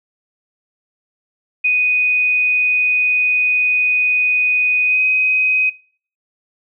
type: tone with pitch glide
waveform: sine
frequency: 2489 to 2516 Hz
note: D#7 to D#7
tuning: 0 to +19 cents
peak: -12 dBFS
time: 1.64-5.7 s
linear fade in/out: 10 ms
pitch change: +19 cents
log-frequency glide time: 4.85-5.02 s
effects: noise-tail reverb RT60 0.5 s tail -23 dB re dry